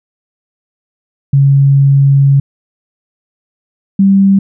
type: tone pair in turn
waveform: sine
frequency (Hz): 138.59 / 195.54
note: C#3 / G3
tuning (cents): 0 / -4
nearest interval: tritone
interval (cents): 596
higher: second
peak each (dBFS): -4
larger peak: neither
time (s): 1.33-2.4 / 3.99-4.39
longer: first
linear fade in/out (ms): 5
effects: none